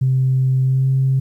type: tone with pitch glide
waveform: sine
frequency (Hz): 130.81 to 133.17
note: C3 to C3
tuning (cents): 0 to +31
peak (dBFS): -12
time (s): 0.01-1.2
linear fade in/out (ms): 10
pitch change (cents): +31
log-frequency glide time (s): 0.63-0.88
effects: tanh soft clip ceiling -8 dBFS + 9-bit